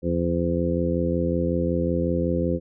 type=harmonic tone with a mistuned harmonic; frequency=85.4 Hz; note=F2; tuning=38 cents flat; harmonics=1 / 2 / 3 / 4 / 5 / 6; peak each=-28 / -26 / -28 / -28 / -32 / -27 dBFS; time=0.02-2.6 s; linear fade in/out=50 ms; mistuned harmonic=1; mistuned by=-110 cents; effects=none